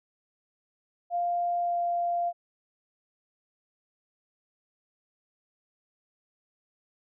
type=tone with pitch glide; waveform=sine; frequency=698.5 to 694.5 Hz; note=F5 to F5; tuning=0 to -10 cents; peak=-25 dBFS; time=1.1-2.33 s; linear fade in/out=50 ms; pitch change=-10 cents; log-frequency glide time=1.6-1.78 s; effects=none